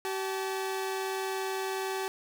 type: tone pair together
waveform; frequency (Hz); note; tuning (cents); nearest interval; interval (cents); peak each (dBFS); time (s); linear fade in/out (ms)
sawtooth; 383.3 / 868; G4 / A5; -39 / -24; octave + major second; 1415; -28 / -34; 0.05-2.08; 0
effects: none